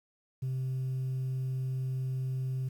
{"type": "tone", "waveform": "sine", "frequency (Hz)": 130.4, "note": "C3", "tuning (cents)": -5, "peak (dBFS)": -28, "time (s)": [0.42, 2.69], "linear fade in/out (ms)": 10, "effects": ["tanh soft clip ceiling -29 dBFS", "10-bit"]}